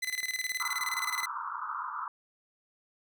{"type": "tone with tremolo", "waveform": "sawtooth", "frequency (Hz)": 2021, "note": "B6", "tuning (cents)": 39, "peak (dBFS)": -26, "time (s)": [0.02, 1.26], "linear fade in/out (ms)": 10, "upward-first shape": "square", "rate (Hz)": 19, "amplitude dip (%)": 75}
{"type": "band-pass noise", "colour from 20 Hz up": "white", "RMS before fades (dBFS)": -37, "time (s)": [0.6, 2.08], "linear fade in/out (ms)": 2, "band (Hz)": [930, 1400], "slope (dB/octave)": 96}
{"effects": []}